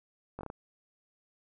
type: slowing click train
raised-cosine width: 1 ms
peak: -26 dBFS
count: 5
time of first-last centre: 0.39-0.501 s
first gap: 19 ms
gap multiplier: 1.26
effects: none